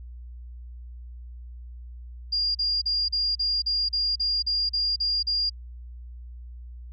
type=tone bursts; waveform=sine; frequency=4813 Hz; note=D8; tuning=42 cents sharp; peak=-22 dBFS; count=12; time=2.32-5.498 s; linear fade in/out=10 ms; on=230 ms; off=38 ms; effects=added 60 Hz sine -38 dBFS peak until 6.92 s